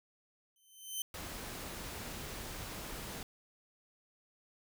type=tone with exponential growth; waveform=10% pulse; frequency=3079 Hz; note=G7; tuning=32 cents flat; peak=-25 dBFS; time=0.56-1.02 s; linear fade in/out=2 ms; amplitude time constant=100 ms
type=noise; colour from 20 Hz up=pink; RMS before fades=-44 dBFS; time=1.14-3.23 s; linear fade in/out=2 ms
effects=none